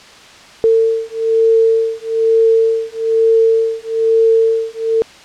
sine beating tone pair, 450 / 451.1 Hz, A4 / A4, +39 / +43 cents, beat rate 1.1 Hz, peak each -13 dBFS, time 0.64-5.02 s, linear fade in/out 0 ms, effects white hiss -39 dBFS RMS until 5.24 s + low-pass 5000 Hz 12 dB/octave

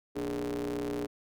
40% pulse ring-modulated tone, 61.74 Hz, B1, in tune, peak -28 dBFS, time 0.15-1.07 s, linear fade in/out 20 ms, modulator 353 Hz, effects none

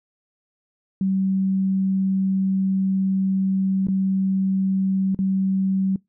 sine tone with dropouts, 191.5 Hz, G3, 40 cents flat, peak -18 dBFS, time 1.01-5.96 s, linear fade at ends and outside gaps 2 ms, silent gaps 3.87-3.884 / 5.147-5.189 s, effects noise-tail reverb RT60 0.2 s tail -25 dB re dry

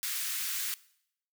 white high-pass noise, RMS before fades -34 dBFS, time 0.03-0.74 s, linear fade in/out 0 ms, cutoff 1400 Hz, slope 24 dB/octave, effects noise-tail reverb RT60 0.7 s tail -20 dB re dry

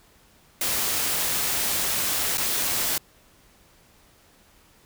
white noise with dropouts, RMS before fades -25 dBFS, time 0.61-2.98 s, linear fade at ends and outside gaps 2 ms, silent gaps 2.373-2.38 s, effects pink hiss -57 dBFS RMS until 4.85 s

